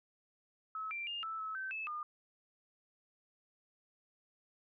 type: tone with pitch steps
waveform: sine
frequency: 1292 / 2359 / 2821 / 1317 / 1296 / 1544 / 2611 / 1214 Hz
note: E6 / D7 / F7 / E6 / E6 / G6 / E7 / D#6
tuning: -35 / +7 / +17 / -2 / -30 / -27 / -17 / -43 cents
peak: -38 dBFS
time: 0.75-2.03 s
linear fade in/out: 2 ms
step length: 160 ms
effects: none